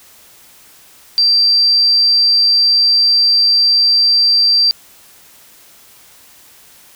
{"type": "tone", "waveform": "sine", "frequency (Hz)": 4699, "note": "D8", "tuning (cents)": 0, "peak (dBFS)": -8, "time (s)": [1.18, 4.71], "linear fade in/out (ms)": 0, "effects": ["white hiss -44 dBFS RMS until 6.95 s"]}